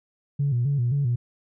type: tone with vibrato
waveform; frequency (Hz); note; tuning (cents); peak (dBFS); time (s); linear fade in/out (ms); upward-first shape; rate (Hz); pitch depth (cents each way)
sine; 130.81; C3; 0; -19; 0.39-1.16; 10; square; 3.8; 140
effects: tanh soft clip ceiling -16 dBFS